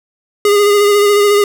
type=tone with vibrato; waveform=square; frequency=410 Hz; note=G#4; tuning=22 cents flat; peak=-8 dBFS; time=0.45-1.44 s; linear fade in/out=2 ms; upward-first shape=sine; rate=14 Hz; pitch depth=26 cents each way; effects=none